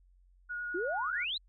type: tone with vibrato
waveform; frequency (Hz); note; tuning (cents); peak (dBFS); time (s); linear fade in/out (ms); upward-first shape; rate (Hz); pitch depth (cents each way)
sine; 1447; F#6; -39; -35; 0.49-1.25; 20; sine; 9.7; 11
type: exponential sweep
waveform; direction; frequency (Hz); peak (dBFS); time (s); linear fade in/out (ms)
sine; up; 322.8 to 4163; -32; 0.74-1.38; 10
effects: added 45 Hz sine -60 dBFS peak until 1.48 s